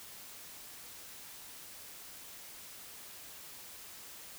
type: silence
effects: white hiss -50 dBFS RMS until 4.38 s